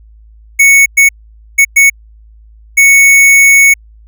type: tone bursts at uneven times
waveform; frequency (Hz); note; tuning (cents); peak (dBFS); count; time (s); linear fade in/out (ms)
square; 2217; C#7; 0; -3; 5; 0.59-0.86 / 0.97-1.09 / 1.58-1.65 / 1.76-1.9 / 2.77-3.74; 10
effects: added 54 Hz sine -36 dBFS peak until 4.07 s